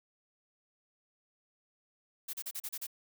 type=noise bursts; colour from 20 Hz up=blue; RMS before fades=-39 dBFS; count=7; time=2.28-2.868 s; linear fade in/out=10 ms; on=54 ms; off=35 ms; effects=none